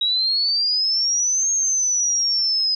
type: exponential two-way sweep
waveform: sine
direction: up then down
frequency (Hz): 3823 to 6500 to 5020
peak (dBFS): -17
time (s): 0.01-2.75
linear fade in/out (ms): 5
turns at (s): 1.51
effects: none